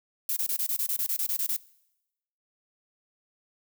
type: noise bursts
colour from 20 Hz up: violet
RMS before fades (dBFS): -28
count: 13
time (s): 0.29-1.565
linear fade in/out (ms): 2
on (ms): 75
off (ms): 25
effects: noise-tail reverb RT60 0.9 s tail -22 dB re dry